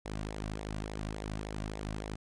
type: tone with flanger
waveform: sawtooth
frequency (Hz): 52.5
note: G#1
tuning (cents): +19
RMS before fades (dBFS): -39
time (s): 0.05-2.16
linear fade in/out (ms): 10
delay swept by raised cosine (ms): 0.66 to 2.36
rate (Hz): 3.5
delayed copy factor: -0.6
effects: resampled to 22050 Hz